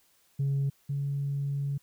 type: tone pair in turn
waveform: sine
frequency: 138.59 / 140.69 Hz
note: C#3 / C#3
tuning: 0 / +26 cents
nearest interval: unison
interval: 26 cents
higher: second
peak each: -23 / -27 dBFS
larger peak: first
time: 0.39-0.7 / 0.89-1.78 s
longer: second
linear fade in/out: 10 ms
effects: tanh soft clip ceiling -23 dBFS + white hiss -66 dBFS RMS until 1.82 s